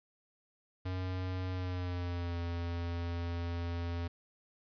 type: tone with pitch glide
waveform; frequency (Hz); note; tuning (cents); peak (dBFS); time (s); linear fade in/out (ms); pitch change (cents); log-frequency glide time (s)
square; 92.3 to 85.62; F#2 to F2; -4 to -34; -35; 0.85-4.08; 10; -130; 1.52-2.38
effects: resampled to 11025 Hz + 11-bit